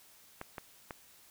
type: clicks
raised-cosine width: 0.5 ms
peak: -25 dBFS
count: 3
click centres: 0.414 / 0.582 / 0.908 s
effects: white hiss -60 dBFS RMS until 1.3 s